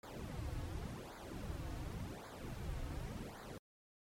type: noise with flanger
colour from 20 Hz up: brown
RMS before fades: -45 dBFS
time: 0.03-3.58 s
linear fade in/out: 2 ms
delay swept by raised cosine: 0.34 to 5.14 ms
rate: 0.89 Hz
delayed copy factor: -0.9
effects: MP3 64 kbps